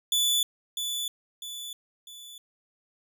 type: tone with echo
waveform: sawtooth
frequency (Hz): 3471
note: A7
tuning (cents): -24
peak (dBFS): -19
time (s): 0.12-0.43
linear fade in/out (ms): 2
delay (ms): 650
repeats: 3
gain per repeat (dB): -7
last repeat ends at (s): 2.38
effects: none